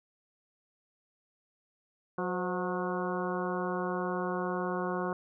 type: harmonic tone with a mistuned harmonic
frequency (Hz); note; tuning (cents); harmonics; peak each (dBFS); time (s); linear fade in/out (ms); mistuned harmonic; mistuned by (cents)
181.8; F#3; -30; 1 / 2 / 3 / 4 / 5 / 6 / 7 / 8; -36 / -35 / -38 / -40 / -42 / -38 / -44 / -42; 2.18-5.13; 2; 3; -64
effects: none